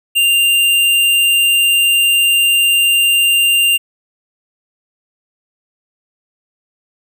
square tone, 2789 Hz, F7, 3 cents flat, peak -10 dBFS, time 0.15-3.78 s, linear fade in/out 20 ms, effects none

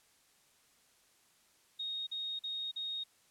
sine tone bursts, 3729 Hz, A#7, in tune, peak -36 dBFS, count 4, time 1.79-3.039 s, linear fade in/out 10 ms, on 280 ms, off 43 ms, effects white hiss -68 dBFS RMS until 3.3 s + low-pass 11000 Hz 12 dB/octave

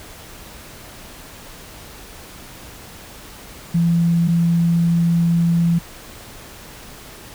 sine tone pair in turn, 169.2 / 169.2 Hz, E3 / E3, +45 / +45 cents, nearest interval unison, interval 0 cents, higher neither, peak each -13 dBFS, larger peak neither, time 3.74-4.28 / 4.28-5.79 s, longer second, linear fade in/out 10 ms, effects pink hiss -39 dBFS RMS until 7.34 s

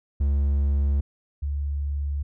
triangle / sine tone pair in turn, 70.3 / 71.49 Hz, C#2 / D2, +25 / -46 cents, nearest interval unison, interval 29 cents, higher second, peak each -17 / -24 dBFS, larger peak first, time 0.2-1.01 / 1.42-2.23 s, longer neither, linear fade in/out 10 ms, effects none

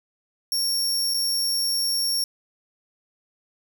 sawtooth tone with dropouts, 5510 Hz, F8, 24 cents flat, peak -19 dBFS, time 0.52-2.24 s, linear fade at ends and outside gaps 1 ms, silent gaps 1.138-1.143 s, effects 10-bit

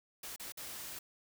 white noise with dropouts, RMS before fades -45 dBFS, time 0.23-0.99 s, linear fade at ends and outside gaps 5 ms, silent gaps 0.362-0.396 / 0.522-0.572 s, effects none

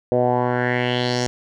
10% pulse tone with low-pass filter sweep, 123.47 Hz, B2, in tune, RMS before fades -20 dBFS, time 0.12-1.27 s, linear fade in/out 0 ms, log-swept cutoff 540 to 6400 Hz, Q 3.5, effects none

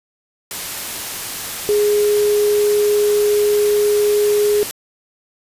sine tone in noise, 415.3 Hz, G#4, in tune, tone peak -12 dBFS, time 1.69-4.63 s, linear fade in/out 0 ms, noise white, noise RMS -26 dBFS, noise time 0.51-4.71 s, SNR +11 dB, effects resampled to 32000 Hz

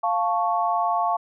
sine chord, F augmented, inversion none, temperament equal, 698.5 / 880 / 1108.7 Hz, F5 / A5 / C#6, 0 / 0 / 0 cents, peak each -23 / -25 / -25 dBFS, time 0.03-1.17 s, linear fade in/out 10 ms, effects none

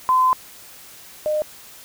sine tone pair in turn, 1025 / 609.5 Hz, C6 / D#5, -36 / -36 cents, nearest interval major sixth, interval 900 cents, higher first, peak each -13 / -18 dBFS, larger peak first, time 0.09-0.33 / 1.26-1.42 s, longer first, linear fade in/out 0 ms, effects white hiss -43 dBFS RMS until 1.84 s

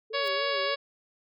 sine tone with vibrato, 425.4 Hz, G#4, 42 cents sharp, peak -37 dBFS, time 0.1-0.75 s, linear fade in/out 10 ms, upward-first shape sine, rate 3.4 Hz, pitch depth 160 cents each way
harmonic tone, 560 Hz, C#5, 18 cents sharp, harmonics 1 / 2 / 3 / 4 / 5 / 6 / 7 / 8 / 9, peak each -30 / -33 / -35 / -36 / -37 / -38 / -38 / -39 / -40 dBFS, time 0.13-0.76 s, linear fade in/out 20 ms
white noise with exponential growth, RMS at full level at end -45 dBFS, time 0.19-0.28 s, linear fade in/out 0 ms, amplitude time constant 18 ms
effects none

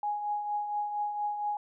sine tone with tremolo, 830.6 Hz, G#5, in tune, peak -27 dBFS, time 0.03-1.57 s, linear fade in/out 2 ms, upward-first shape triangle, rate 4.3 Hz, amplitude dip 55%, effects none

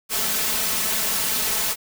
white noise with comb filter, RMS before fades -23 dBFS, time 0.09-1.76 s, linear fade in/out 50 ms, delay 4.6 ms, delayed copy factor +0.65, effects none

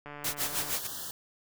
click train, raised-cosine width 0.5 ms, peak -28 dBFS, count 95, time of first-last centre 0.06-0.704 s, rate 146 Hz
white noise with tremolo, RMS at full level -30 dBFS, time 0.24-0.87 s, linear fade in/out 5 ms, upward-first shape sine, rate 6.5 Hz, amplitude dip 100%
white band-stop noise, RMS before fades -39 dBFS, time 0.4-1.11 s, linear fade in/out 2 ms, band 1800 to 2900 Hz, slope 96 dB/octave
effects none

